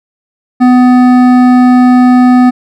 sine tone with hard clipping, 250 Hz, B3, 21 cents sharp, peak -4 dBFS, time 0.6-2.51 s, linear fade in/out 20 ms, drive 12 dB, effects none

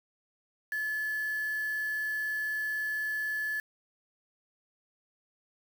sine tone with quantisation, 1722 Hz, A6, 38 cents flat, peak -30 dBFS, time 0.72-3.6 s, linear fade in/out 2 ms, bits 7, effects none

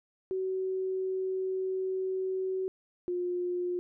sine tone pair in turn, 376.8 / 356.3 Hz, F#4 / F4, +32 / +35 cents, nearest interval minor second, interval 97 cents, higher first, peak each -29 / -29 dBFS, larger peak neither, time 0.31-2.68 / 3.08-3.79 s, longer first, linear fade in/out 0 ms, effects none

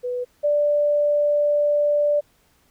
sine tone pair in turn, 493.9 / 587.3 Hz, B4 / D5, 0 / 0 cents, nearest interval minor third, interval 300 cents, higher second, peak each -23 / -16 dBFS, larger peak second, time 0.03-0.25 / 0.43-2.21 s, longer second, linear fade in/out 20 ms, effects pink hiss -61 dBFS RMS until 2.7 s

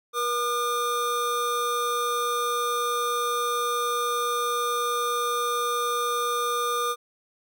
square tone pair together, 480 / 1209.5 Hz, B4 / D#6, -49 / -49 cents, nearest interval octave + major third, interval 1600 cents, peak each -30 / -26 dBFS, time 0.13-6.96 s, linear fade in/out 50 ms, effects none

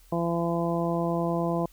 harmonic tone, 169.4 Hz, E3, 48 cents sharp, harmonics 1 / 2 / 3 / 4 / 5 / 6, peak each -28 / -30 / -32 / -31 / -38 / -35 dBFS, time 0.12-1.66 s, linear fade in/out 5 ms, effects added 41 Hz sine -53 dBFS peak until 1.72 s + white hiss -60 dBFS RMS until 1.72 s

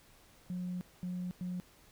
sine tone bursts at uneven times, 180 Hz, F#3, 47 cents flat, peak -34 dBFS, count 3, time 0.5-0.81 / 1.03-1.31 / 1.41-1.6 s, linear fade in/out 0 ms, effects tanh soft clip ceiling -32 dBFS + pink hiss -62 dBFS RMS until 1.91 s

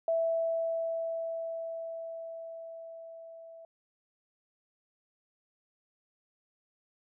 sine tone with level ramp, 659.3 Hz, E5, in tune, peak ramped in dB -25 to -47 dBFS, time 0.08-3.65 s, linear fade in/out 2 ms, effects none

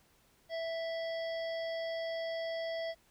harmonic tone, 659.3 Hz, E5, in tune, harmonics 1 / 3 / 5 / 7 / 8, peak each -35 / -45 / -49 / -52 / -53 dBFS, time 0.49-2.95 s, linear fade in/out 50 ms, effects pink hiss -68 dBFS RMS until 3.1 s

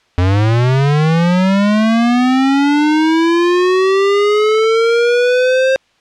square linear sweep, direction up, 87.31 to 532 Hz, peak -10 dBFS, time 0.18-5.76 s, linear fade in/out 0 ms, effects white hiss -55 dBFS RMS until 6 s + low-pass 4000 Hz 12 dB/octave

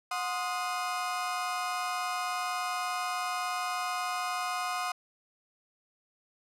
35% pulse chord, C diminished, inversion second, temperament equal with one note detuned, 726.9 / 1046.5 / 1244.5 Hz, Gb5 / C6 / Eb6, -31 / 0 / 0 cents, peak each -33 / -35 / -33 dBFS, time 0.11-4.92 s, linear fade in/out 5 ms, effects low-pass 11000 Hz 12 dB/octave

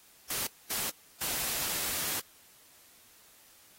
white noise bursts at uneven times, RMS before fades -33 dBFS, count 3, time 0.3-0.47 / 0.7-0.9 / 1.21-2.2 s, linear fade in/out 5 ms, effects white hiss -59 dBFS RMS until 3.78 s + AAC 48 kbps

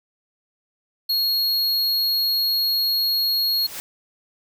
square tone, 4302 Hz, C8, 47 cents sharp, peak -19 dBFS, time 1.09-3.67 s, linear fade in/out 10 ms
white noise with exponential growth, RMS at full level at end -30 dBFS, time 3.34-3.8 s, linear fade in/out 0 ms, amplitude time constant 100 ms
effects none

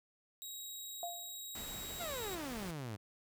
15% pulse tone, 3817 Hz, A#7, 40 cents sharp, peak -37 dBFS, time 0.42-2.35 s, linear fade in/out 0 ms
sine tone with exponential decay, 693 Hz, F5, 14 cents flat, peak -36 dBFS, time 1.03-1.39 s, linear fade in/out 1 ms, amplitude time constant 78 ms
pink noise, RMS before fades -48 dBFS, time 1.55-2.71 s, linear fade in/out 2 ms
sawtooth exponential sweep, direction down, 737 to 98 Hz, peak -37 dBFS, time 1.99-2.97 s, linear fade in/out 20 ms
effects none

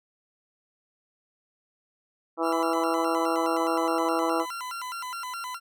harmonic tone, 164.81 Hz, E3, in tune, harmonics 2 / 3 / 4 / 5 / 6 / 7 / 8, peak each -28 / -30 / -31 / -32 / -33 / -33 / -34 dBFS, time 2.37-4.46 s, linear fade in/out 50 ms
40% pulse tone with vibrato, 1174.7 Hz, D6, in tune, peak -32 dBFS, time 2.42-5.6 s, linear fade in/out 50 ms, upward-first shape square, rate 4.8 Hz, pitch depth 270 cents each way
effects none

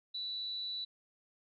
sine tone with amplitude modulation, 3951 Hz, B7, in tune, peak -35 dBFS, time 0.14-0.85 s, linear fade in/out 10 ms, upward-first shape sine, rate 273 Hz, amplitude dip 35%, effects none

